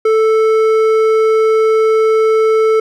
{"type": "tone with hard clipping", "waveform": "triangle", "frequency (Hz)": 440, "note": "A4", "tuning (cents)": 0, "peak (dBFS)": -10, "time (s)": [0.05, 2.8], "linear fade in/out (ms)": 5, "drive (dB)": 12, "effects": []}